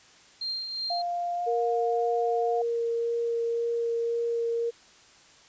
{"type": "tone with tremolo", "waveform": "sine", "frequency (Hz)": 4186, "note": "C8", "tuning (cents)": 0, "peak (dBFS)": -28, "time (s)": [0.41, 1.02], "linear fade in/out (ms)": 5, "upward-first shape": "triangle", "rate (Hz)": 2.8, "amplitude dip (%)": 50}
{"type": "tone with pitch glide", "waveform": "sine", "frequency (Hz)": [698.5, 709.9], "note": ["F5", "F5"], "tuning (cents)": [0, 28], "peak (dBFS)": -27, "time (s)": [0.9, 2.62], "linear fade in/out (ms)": 5, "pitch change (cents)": 28, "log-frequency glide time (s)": [1.35, 1.46]}
{"type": "tone with vibrato", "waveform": "sine", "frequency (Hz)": 466.2, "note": "A#4", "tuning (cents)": 0, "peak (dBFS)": -25, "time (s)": [1.46, 4.71], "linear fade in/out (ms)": 20, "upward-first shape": "sine", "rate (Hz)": 1.9, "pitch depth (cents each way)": 8}
{"effects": ["white hiss -55 dBFS RMS until 5.48 s", "resampled to 16000 Hz"]}